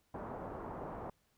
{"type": "low-pass noise", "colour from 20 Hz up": "white", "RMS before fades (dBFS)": -44, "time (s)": [0.14, 1.1], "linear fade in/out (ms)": 5, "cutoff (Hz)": 1000, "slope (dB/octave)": 24, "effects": ["pink hiss -75 dBFS RMS until 1.37 s"]}